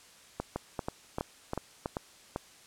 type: two click trains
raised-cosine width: 1 ms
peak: -18 / -18 dBFS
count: 6 / 5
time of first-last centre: 0.4-2.361 / 0.56-1.859 s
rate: 2.55 / 3.08 Hz
effects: white hiss -56 dBFS RMS until 2.66 s + low-pass 9000 Hz 12 dB/octave